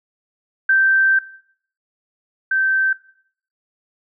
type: tone pair in turn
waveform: sine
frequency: 1561 / 1552.9 Hz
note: G6 / G6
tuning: -8 / -17 cents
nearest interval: unison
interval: 9 cents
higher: first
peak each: -11 / -15 dBFS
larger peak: first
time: 0.69-1.19 / 2.51-2.93 s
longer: first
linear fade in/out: 5 ms
effects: noise-tail reverb RT60 0.6 s tail -18 dB re dry